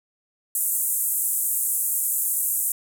white band-pass noise, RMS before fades -24 dBFS, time 0.55-2.72 s, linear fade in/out 2 ms, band 7700 to 15000 Hz, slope 48 dB/octave, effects none

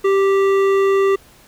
sine tone with hard clipping, 391.3 Hz, G4, 3 cents flat, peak -14 dBFS, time 0.04-1.16 s, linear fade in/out 10 ms, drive 12 dB, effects pink hiss -48 dBFS RMS until 1.47 s

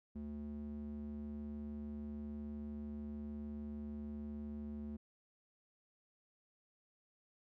square tone with band-pass filter, 73.42 Hz, D2, in tune, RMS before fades -45 dBFS, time 0.15-4.97 s, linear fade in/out 10 ms, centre 200 Hz, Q 2.6, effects none

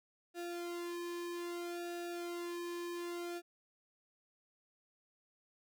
sawtooth tone with flanger, 346.8 Hz, F4, 12 cents flat, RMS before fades -42 dBFS, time 0.34-3.42 s, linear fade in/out 50 ms, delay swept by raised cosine 0.92 to 1.49 ms, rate 0.62 Hz, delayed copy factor -1, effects none

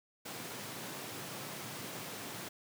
pink high-pass noise, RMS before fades -44 dBFS, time 0.25-2.49 s, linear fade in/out 10 ms, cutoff 110 Hz, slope 48 dB/octave, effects none

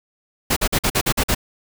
pink noise bursts, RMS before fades -18 dBFS, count 8, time 0.5-1.349 s, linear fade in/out 10 ms, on 65 ms, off 47 ms, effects none

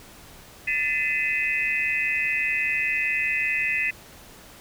sine tone cluster, 1765 / 2036 / 2525 / 2670 Hz, A6 / C7 / D#7 / E7, +5 / -48 / +25 / +22 cents, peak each -31 / -26 / -25 / -32 dBFS, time 0.67-3.91 s, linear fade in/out 10 ms, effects pink hiss -47 dBFS RMS until 4.6 s

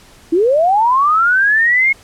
sine linear sweep, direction up, 311.1 to 2184 Hz, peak -9 dBFS, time 0.32-1.93 s, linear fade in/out 10 ms, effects pink hiss -44 dBFS RMS until 2.03 s + low-pass 11000 Hz 12 dB/octave

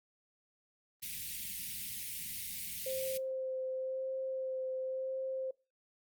white band-stop noise, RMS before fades -41 dBFS, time 1.02-3.18 s, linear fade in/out 10 ms, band 230 to 2000 Hz, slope 48 dB/octave
sine tone with vibrato, 523.3 Hz, C5, in tune, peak -35 dBFS, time 2.86-5.51 s, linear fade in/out 5 ms, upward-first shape sine, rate 0.95 Hz, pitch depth 12 cents each way
effects noise-tail reverb RT60 0.3 s tail -24 dB re dry + Opus 32 kbps

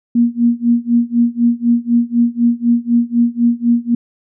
sine tone with tremolo, 236.8 Hz, A#3, 27 cents sharp, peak -7 dBFS, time 0.15-3.95 s, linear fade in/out 5 ms, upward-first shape sine, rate 4 Hz, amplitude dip 95%, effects none

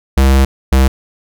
square tone pair in turn, 67 / 66.19 Hz, C2 / C2, +42 / +21 cents, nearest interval unison, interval 21 cents, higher first, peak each -7 dBFS, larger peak neither, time 0.17-0.45 / 0.72-0.88 s, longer first, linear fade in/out 5 ms, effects none

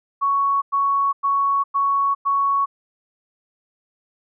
sine tone bursts, 1113 Hz, C#6, 7 cents sharp, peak -16 dBFS, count 5, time 0.21-2.66 s, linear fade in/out 20 ms, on 410 ms, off 100 ms, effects none

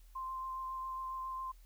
sine tone with vibrato, 1046.5 Hz, C6, in tune, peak -38 dBFS, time 0.15-1.52 s, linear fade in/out 10 ms, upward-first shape sine, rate 7.3 Hz, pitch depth 11 cents each way, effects added 41 Hz sine -55 dBFS peak until 1.65 s + white hiss -70 dBFS RMS until 1.65 s

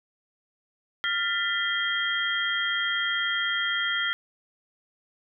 sine tone cluster, 1395 / 1787 / 1988 / 3218 Hz, F6 / A6 / B6 / G7, -2 / +26 / +11 / +45 cents, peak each -29 / -31 / -30 / -29 dBFS, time 1.04-4.13 s, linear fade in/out 0 ms, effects none

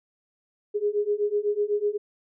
sine beating tone pair, 410 / 418 Hz, G#4 / G#4, -22 / +11 cents, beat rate 8 Hz, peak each -26 / -25 dBFS, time 0.74-1.98 s, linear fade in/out 20 ms, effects none

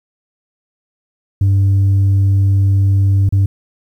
sine tone with dropouts, 98 Hz, G2, in tune, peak -6 dBFS, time 1.41-3.46 s, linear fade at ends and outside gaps 5 ms, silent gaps 3.291-3.324 s, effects tanh soft clip ceiling -8 dBFS + 8-bit

